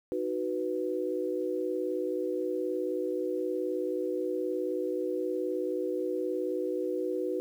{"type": "chord", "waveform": "sine", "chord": "B major", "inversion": "first", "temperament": "equal", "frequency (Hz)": [311.1, 370, 493.9], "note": ["D#4", "F#4", "B4"], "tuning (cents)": [0, 0, 0], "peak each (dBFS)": [-35, -32, -33], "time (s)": [0.12, 7.4], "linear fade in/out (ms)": 0, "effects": ["10-bit"]}